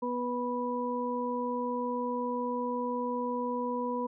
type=harmonic tone; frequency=245.5 Hz; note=B3; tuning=10 cents flat; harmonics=1 / 2 / 4; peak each=-34 / -34 / -34 dBFS; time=0.02-4.07 s; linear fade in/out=10 ms; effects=none

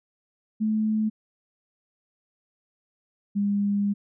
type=tone pair in turn; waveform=sine; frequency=216.5 / 202.5 Hz; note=A3 / G#3; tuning=-28 / -43 cents; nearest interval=minor second; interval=115 cents; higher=first; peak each=-21 dBFS; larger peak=neither; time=0.6-1.1 / 3.35-3.94 s; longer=second; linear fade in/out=20 ms; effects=none

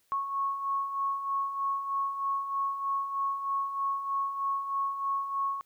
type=beating tone pair; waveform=sine; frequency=1099 / 1102.2 Hz; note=C#6 / C#6; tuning=-15 / -10 cents; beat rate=3.2 Hz; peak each=-37 / -29 dBFS; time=0.12-5.61 s; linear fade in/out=0 ms; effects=white hiss -70 dBFS RMS until 5.65 s

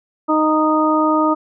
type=harmonic tone; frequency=309.8 Hz; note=D#4; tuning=7 cents flat; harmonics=1 / 2 / 3 / 4; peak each=-16 / -20 / -20 / -18 dBFS; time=0.28-1.35 s; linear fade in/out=20 ms; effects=none

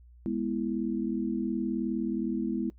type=chord; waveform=sine; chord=E major; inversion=first; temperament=equal; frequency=207.7 / 246.9 / 329.6 Hz; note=G#3 / B3 / E4; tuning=0 / 0 / 0 cents; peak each=-32 dBFS; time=0.26-2.7 s; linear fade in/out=0 ms; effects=noise-tail reverb RT60 0.1 s tail -20 dB re dry + added 60 Hz sine -51 dBFS peak until 2.78 s

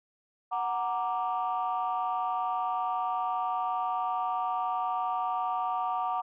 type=chord; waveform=sine; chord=Gb augmented; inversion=none; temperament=equal; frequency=740 / 932.3 / 1174.7 Hz; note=Gb5 / Bb5 / D6; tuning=0 / 0 / 0 cents; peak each=-30 / -32 / -32 dBFS; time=0.51-6.22 s; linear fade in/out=20 ms; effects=tanh soft clip ceiling -21 dBFS

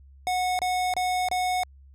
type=tone bursts; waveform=square; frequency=732 Hz; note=F#5; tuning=19 cents flat; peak=-24 dBFS; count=4; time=0.27-1.634 s; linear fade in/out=0 ms; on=320 ms; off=28 ms; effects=added 68 Hz sine -48 dBFS peak until 1.94 s + low-pass 11000 Hz 12 dB/octave

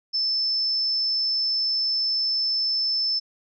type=tone; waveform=sine; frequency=5274 Hz; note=E8; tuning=in tune; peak=-21 dBFS; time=0.13-3.2 s; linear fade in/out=20 ms; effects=none

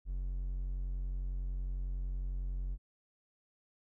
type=tone; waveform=triangle; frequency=45.48 Hz; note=F#1; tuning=29 cents flat; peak=-32 dBFS; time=0.05-2.78 s; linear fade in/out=50 ms; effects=none

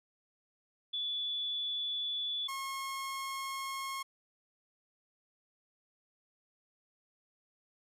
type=tone pair in turn; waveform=sine / sawtooth; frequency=3448 / 1082.6 Hz; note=A7 / C#6; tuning=-36 / -41 cents; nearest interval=octave + minor sixth; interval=2005 cents; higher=first; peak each=-33 / -33 dBFS; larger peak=neither; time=0.93-2.48 / 2.48-4.03 s; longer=neither; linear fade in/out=10 ms; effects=resampled to 32000 Hz

